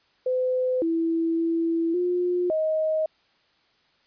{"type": "tone with pitch steps", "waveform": "sine", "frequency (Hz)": [509, 329.5, 331.4, 356.2, 628], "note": ["C5", "E4", "E4", "F4", "D#5"], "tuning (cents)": [-48, -1, 9, 34, 16], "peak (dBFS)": -21, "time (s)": [0.26, 3.06], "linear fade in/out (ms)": 5, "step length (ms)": 560, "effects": ["white hiss -64 dBFS RMS until 4.06 s", "resampled to 11025 Hz"]}